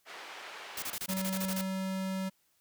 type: band-pass noise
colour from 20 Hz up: white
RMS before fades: -46 dBFS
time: 0.05-0.97 s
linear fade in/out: 50 ms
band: 510 to 2500 Hz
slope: 12 dB/octave
type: noise bursts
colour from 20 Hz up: white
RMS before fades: -37 dBFS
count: 11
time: 0.77-1.614 s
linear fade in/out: 5 ms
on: 54 ms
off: 25 ms
type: tone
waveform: square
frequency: 190 Hz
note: F#3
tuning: 46 cents sharp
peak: -33 dBFS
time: 1.08-2.3 s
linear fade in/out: 20 ms
effects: white hiss -72 dBFS RMS until 2.6 s